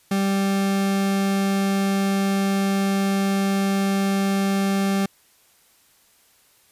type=tone; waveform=40% pulse; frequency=196 Hz; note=G3; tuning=in tune; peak=-18 dBFS; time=0.11-5.06 s; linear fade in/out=5 ms; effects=white hiss -58 dBFS RMS until 6.71 s + resampled to 32000 Hz